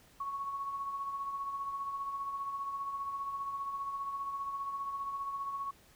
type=tone with tremolo; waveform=sine; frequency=1108.7 Hz; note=C#6; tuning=in tune; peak=-33 dBFS; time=0.2-5.71 s; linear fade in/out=5 ms; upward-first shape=triangle; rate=15 Hz; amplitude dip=50%; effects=pink hiss -62 dBFS RMS until 5.95 s